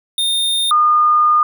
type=tone pair in turn; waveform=square / sine; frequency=3644 / 1218.6 Hz; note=A#7 / D#6; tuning=-40 / -36 cents; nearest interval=octave + perfect fifth; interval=1896 cents; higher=first; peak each=-15 / -9 dBFS; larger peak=second; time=0.18-0.71 / 0.71-1.43 s; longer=second; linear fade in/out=2 ms; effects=none